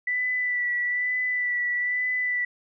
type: tone with vibrato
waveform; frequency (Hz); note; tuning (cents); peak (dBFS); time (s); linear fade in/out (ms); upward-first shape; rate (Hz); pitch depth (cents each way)
sine; 1975.5; B6; 0; -23; 0.07-2.45; 5; sine; 1.1; 23
effects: none